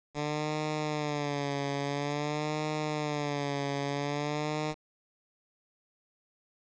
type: tone with vibrato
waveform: 10% pulse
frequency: 146.83 Hz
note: D3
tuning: in tune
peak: -22 dBFS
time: 0.14-4.75 s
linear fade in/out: 50 ms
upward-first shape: sine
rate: 0.49 Hz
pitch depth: 74 cents each way
effects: resampled to 16000 Hz + 8-bit